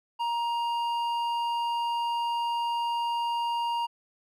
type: tone with hard clipping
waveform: sine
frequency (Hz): 940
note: A#5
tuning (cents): +14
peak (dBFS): -28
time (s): 0.19-3.87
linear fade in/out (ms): 20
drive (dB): 8
effects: none